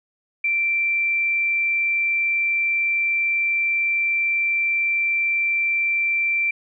sine tone, 2349 Hz, D7, in tune, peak -18 dBFS, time 0.44-6.51 s, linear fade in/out 5 ms, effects none

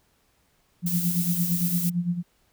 sine tone with tremolo, 174.61 Hz, F3, in tune, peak -20 dBFS, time 0.82-2.23 s, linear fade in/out 50 ms, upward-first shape sine, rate 8.8 Hz, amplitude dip 75%
violet noise, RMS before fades -29 dBFS, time 0.86-1.9 s, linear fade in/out 10 ms
effects pink hiss -66 dBFS RMS until 2.52 s

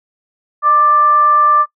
sine tone with frequency modulation, 1182 Hz, D6, 11 cents sharp, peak -7 dBFS, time 0.62-1.66 s, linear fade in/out 50 ms, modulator 573 Hz, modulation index 0.22, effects noise-tail reverb RT60 0.1 s tail -22 dB re dry

